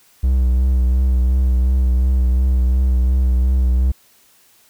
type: tone with vibrato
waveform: triangle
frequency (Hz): 63.4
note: B1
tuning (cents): +46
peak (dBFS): -10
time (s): 0.23-3.92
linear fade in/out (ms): 10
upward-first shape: triangle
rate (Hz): 2.8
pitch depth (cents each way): 46
effects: white hiss -53 dBFS RMS until 4.69 s